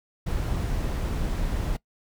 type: noise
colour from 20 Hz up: brown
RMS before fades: -27 dBFS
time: 0.26-1.77 s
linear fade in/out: 10 ms
effects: noise-tail reverb RT60 0.1 s tail -21 dB re dry